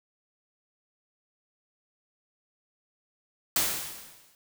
white noise with exponential decay, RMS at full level -23 dBFS, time 3.56-4.35 s, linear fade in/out 1 ms, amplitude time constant 170 ms, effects none

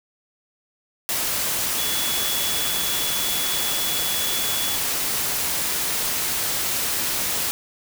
sine tone in noise, 3400 Hz, G#7, 40 cents sharp, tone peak -28 dBFS, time 1.78-4.76 s, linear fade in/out 0 ms, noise white, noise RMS -24 dBFS, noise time 1.09-7.51 s, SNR -7 dB, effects none

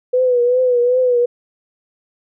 sine tone with vibrato, 495.9 Hz, B4, 7 cents sharp, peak -11 dBFS, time 0.13-1.26 s, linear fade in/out 10 ms, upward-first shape triangle, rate 2.6 Hz, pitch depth 67 cents each way, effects none

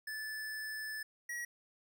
square tone pair in turn, 1742 / 1912.7 Hz, A6 / A#6, -18 / +44 cents, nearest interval major second, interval 162 cents, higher second, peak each -40 / -39 dBFS, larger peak second, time 0.07-1.03 / 1.29-1.45 s, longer first, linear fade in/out 5 ms, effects none

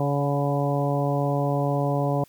harmonic tone with a mistuned harmonic, 141.9 Hz, C#3, 41 cents sharp, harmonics 1 / 2 / 3 / 4 / 5 / 6 / 7, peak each -24 / -29 / -31 / -28 / -30 / -36 / -34 dBFS, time 0-2.24 s, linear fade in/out 2 ms, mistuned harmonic 5, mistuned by +16 cents, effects white hiss -57 dBFS RMS until 2.28 s

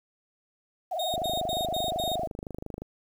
sine tone with vibrato, 684 Hz, F5, 36 cents flat, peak -28 dBFS, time 0.91-2.27 s, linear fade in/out 10 ms, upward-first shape triangle, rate 20 Hz, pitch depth 210 cents each way
40% pulse tone bursts, 3713 Hz, A#7, 8 cents flat, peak -30 dBFS, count 5, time 0.99-2.156 s, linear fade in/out 5 ms, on 170 ms, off 79 ms
click train, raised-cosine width 2 ms, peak -23 dBFS, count 44, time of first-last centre 1.14-2.82 s, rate 25.6 Hz
effects 9-bit

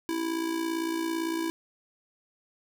square tone with amplitude modulation, 329.1 Hz, E4, 3 cents flat, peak -26 dBFS, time 0.09-1.5 s, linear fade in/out 0 ms, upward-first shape sine, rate 57.8 Hz, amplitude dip 60%, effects none

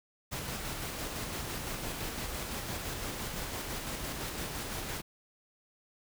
pink noise with tremolo, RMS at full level -37 dBFS, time 0.31-5.02 s, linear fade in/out 20 ms, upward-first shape square, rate 5.9 Hz, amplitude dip 25%, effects none

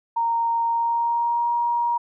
sine tone with pitch glide, 927 to 947.6 Hz, A#5 to A#5, -10 to +28 cents, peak -19 dBFS, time 0.16-1.98 s, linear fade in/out 10 ms, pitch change +38 cents, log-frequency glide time 0.67-1.53 s, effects none

